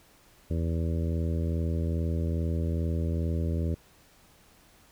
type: harmonic tone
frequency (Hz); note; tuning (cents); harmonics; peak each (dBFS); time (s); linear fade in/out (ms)
82.41; E2; 0; 1 / 2 / 3 / 4 / 5 / 6 / 7; -27 / -33 / -37 / -39 / -41 / -43 / -44; 0.5-3.75; 10
effects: pink hiss -59 dBFS RMS until 4.91 s